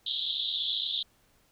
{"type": "band-pass noise", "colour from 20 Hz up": "pink", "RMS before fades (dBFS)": -32, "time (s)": [0.06, 1.03], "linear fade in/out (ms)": 5, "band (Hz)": [3300, 3900], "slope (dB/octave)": 96, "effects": ["pink hiss -66 dBFS RMS until 1.51 s"]}